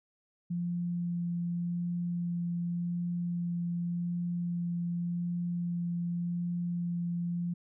sine tone with vibrato, 173.4 Hz, F3, 12 cents flat, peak -30 dBFS, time 0.5-7.54 s, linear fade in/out 10 ms, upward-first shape sine, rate 0.87 Hz, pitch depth 8 cents each way, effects none

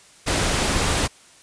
pink noise, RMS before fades -21 dBFS, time 0.26-1.08 s, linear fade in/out 20 ms, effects white hiss -50 dBFS RMS until 1.42 s + resampled to 22050 Hz

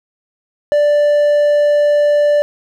triangle tone, 587.3 Hz, D5, in tune, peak -7 dBFS, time 0.72-2.42 s, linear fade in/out 0 ms, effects none

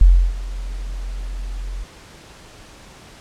sine tone with ADSR envelope, 44 Hz, F1, 14 cents sharp, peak -4 dBFS, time 0.01-1.84 s, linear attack 3 ms, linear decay 320 ms, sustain -20 dB, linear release 11 ms, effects pink hiss -43 dBFS RMS until 3.2 s + low-pass 8000 Hz 12 dB/octave

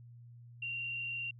sine tone with frequency modulation, 2761 Hz, F7, 20 cents flat, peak -36 dBFS, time 0.62-1.31 s, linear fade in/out 5 ms, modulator 34.7 Hz, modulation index 1, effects added 119 Hz sine -51 dBFS peak until 1.39 s

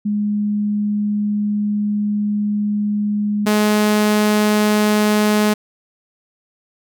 sine / sawtooth tone pair in turn, 207.7 / 211 Hz, G#3 / G#3, 0 / +28 cents, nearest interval unison, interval 28 cents, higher second, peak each -16 / -9 dBFS, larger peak second, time 0.05-3.46 / 3.46-5.54 s, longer first, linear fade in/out 10 ms, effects none

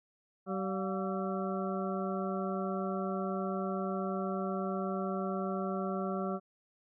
harmonic tone with a mistuned harmonic, 191.7 Hz, G3, 38 cents flat, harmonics 1 / 2 / 3 / 4 / 6 / 7, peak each -35 / -38 / -40 / -41 / -43 / -43 dBFS, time 0.46-6.4 s, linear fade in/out 50 ms, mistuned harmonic 4, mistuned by -120 cents, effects none

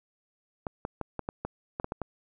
clicks, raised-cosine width 1 ms, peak -18 dBFS, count 10, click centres 0.668 / 0.851 / 1.013 / 1.193 / 1.289 / 1.45 / 1.799 / 1.844 / 1.921 / 2.017 s, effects none

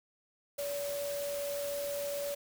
sine tone in noise, 571 Hz, D5, 49 cents flat, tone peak -34 dBFS, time 0.58-2.35 s, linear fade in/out 10 ms, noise white, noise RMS -43 dBFS, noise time 0.58-2.35 s, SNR +6 dB, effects none

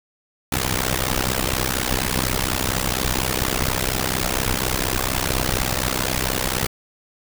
pink noise with amplitude modulation, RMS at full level -18 dBFS, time 0.52-6.67 s, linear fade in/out 5 ms, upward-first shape sine, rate 64.2 Hz, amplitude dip 100%, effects none

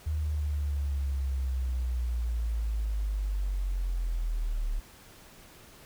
sine linear sweep, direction down, 77.6 to 35.84 Hz, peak -27 dBFS, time 0.06-4.8 s, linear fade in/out 10 ms, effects pink hiss -53 dBFS RMS until 5.85 s

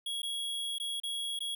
square tone with dropouts, 3322 Hz, G#7, in tune, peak -34 dBFS, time 0.06-1.55 s, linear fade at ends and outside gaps 5 ms, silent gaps 0.22-0.23 / 0.784-0.799 / 1.001-1.034 / 1.391-1.405 s, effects none

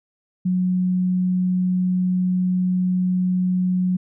sine tone, 182.7 Hz, F#3, 22 cents flat, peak -17 dBFS, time 0.45-3.97 s, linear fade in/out 10 ms, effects none

